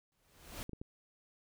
pink noise with exponential growth, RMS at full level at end -42 dBFS, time 0.12-0.63 s, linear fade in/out 0 ms, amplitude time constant 110 ms
clicks, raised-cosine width 3 ms, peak -31 dBFS, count 3, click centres 0.694 / 0.733 / 0.815 s
effects none

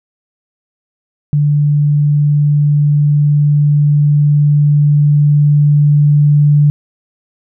sine tone with level ramp, 146.83 Hz, D3, in tune, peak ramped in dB -8 to -5 dBFS, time 1.33-6.7 s, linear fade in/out 0 ms, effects none

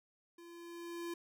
square tone with level ramp, 341.7 Hz, F4, 38 cents flat, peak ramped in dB -54 to -39 dBFS, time 0.38-1.14 s, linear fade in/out 5 ms, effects none

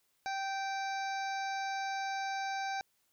harmonic tone, 780 Hz, G5, 9 cents flat, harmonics 1 / 2 / 3 / 5 / 6 / 7 / 8, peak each -35 / -41 / -45 / -49 / -51 / -52 / -53 dBFS, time 0.26-2.81 s, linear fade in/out 0 ms, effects white hiss -75 dBFS RMS until 3.12 s

